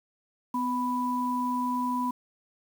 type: tone pair together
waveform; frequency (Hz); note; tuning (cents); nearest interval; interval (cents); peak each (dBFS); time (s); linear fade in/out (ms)
sine; 250.3 / 989.1; B3 / B5; +23 / +2; 2 octaves; 2379; -29 / -28; 0.54-2.11; 5
effects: 8-bit